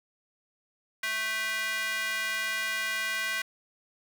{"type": "tone with high-pass filter", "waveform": "square", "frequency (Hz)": 219.7, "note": "A3", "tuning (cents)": -2, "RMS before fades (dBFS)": -31, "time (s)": [1.03, 3.42], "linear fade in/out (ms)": 5, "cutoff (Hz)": 1800, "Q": 2.7, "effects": []}